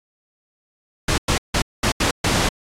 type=noise bursts at uneven times; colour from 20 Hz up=pink; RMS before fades=-18 dBFS; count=6; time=1.08-1.18 / 1.28-1.38 / 1.54-1.62 / 1.83-1.92 / 2-2.11 / 2.24-2.49 s; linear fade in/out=5 ms; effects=low-pass 8000 Hz 12 dB/octave + AAC 48 kbps